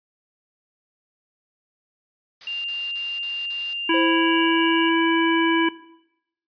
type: noise bursts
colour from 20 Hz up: blue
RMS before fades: -34 dBFS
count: 5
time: 2.41-3.732 s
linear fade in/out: 0 ms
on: 230 ms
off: 43 ms
type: tone with pitch glide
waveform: sine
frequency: 2794 to 2818 Hz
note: F7 to F7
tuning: 0 to +15 cents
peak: -26 dBFS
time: 2.47-4.89 s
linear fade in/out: 2 ms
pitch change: +15 cents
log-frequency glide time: 4.09-4.66 s
type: harmonic tone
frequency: 330 Hz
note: E4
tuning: 2 cents sharp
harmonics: 1 / 3 / 5 / 7 / 9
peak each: -19 / -24 / -26 / -27 / -29 dBFS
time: 3.89-5.69 s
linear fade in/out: 5 ms
type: tone with exponential decay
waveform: triangle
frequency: 524 Hz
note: C5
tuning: 2 cents sharp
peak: -22 dBFS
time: 3.94-5.09 s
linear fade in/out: 2 ms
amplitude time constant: 250 ms
effects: noise-tail reverb RT60 0.8 s tail -17 dB re dry + resampled to 11025 Hz